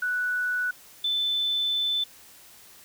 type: tone pair in turn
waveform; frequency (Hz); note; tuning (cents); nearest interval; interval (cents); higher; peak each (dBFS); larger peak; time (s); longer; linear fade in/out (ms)
sine; 1480 / 3520; F#6 / A7; 0 / 0; octave + minor third; 1500; second; -24 / -23; second; 0.02-0.71 / 1.04-2.04; second; 5
effects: white hiss -51 dBFS RMS until 2.84 s